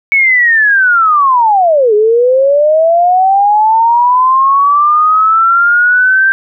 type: linear two-way sweep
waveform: sine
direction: down then up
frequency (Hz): 2233 to 412.1 to 1578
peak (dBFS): -5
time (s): 0.12-6.32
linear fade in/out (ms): 0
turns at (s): 1.94
effects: none

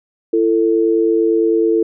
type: tone pair together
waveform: sine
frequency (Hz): 335.9 / 445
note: E4 / A4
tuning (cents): +33 / +20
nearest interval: perfect fourth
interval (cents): 487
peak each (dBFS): -14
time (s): 0.33-1.83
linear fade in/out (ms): 5
effects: none

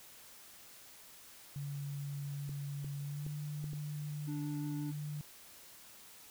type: tone with pitch glide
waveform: sine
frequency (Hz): 142.2 to 148.75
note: C#3 to D3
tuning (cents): +45 to +22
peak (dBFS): -38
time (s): 1.56-5.21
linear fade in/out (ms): 0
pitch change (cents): +77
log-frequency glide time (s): 3.01-3.31
type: clicks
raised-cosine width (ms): 3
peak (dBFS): -35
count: 5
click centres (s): 2.493 / 2.845 / 3.265 / 3.642 / 3.733
type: tone with vibrato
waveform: triangle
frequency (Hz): 293.7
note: D4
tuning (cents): 0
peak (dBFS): -37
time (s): 4.27-4.92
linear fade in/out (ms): 20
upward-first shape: sine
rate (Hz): 5.7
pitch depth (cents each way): 10
effects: white hiss -56 dBFS RMS until 6.3 s

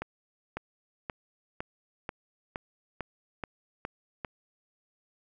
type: accelerating click train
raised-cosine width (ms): 0.5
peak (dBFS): -19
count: 10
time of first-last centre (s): 0.02-4.248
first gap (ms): 550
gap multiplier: 0.96
effects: none

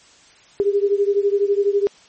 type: beating tone pair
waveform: sine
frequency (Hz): 399 / 411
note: G4 / G#4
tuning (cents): +31 / -18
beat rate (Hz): 12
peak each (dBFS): -17 / -19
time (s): 0.6-1.87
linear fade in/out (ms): 0
effects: white hiss -50 dBFS RMS until 2.08 s + MP3 32 kbps

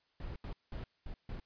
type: noise bursts at uneven times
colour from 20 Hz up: brown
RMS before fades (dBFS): -42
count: 5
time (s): 0.2-0.36 / 0.44-0.53 / 0.72-0.84 / 1.06-1.14 / 1.29-1.4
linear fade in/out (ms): 2
effects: white hiss -75 dBFS RMS until 1.45 s + resampled to 11025 Hz

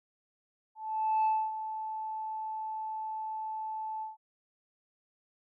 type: tone with ADSR envelope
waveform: sine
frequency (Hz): 873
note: A5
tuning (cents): -14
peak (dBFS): -22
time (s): 0.75-4.17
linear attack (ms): 500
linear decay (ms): 260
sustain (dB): -12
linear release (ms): 150
effects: tanh soft clip ceiling -22 dBFS

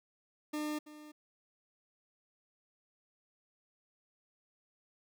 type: tone with echo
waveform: 40% pulse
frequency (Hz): 301.6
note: D4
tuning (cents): +46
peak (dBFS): -34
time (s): 0.53-0.79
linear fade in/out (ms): 10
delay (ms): 330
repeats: 1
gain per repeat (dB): -15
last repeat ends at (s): 1.12
effects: none

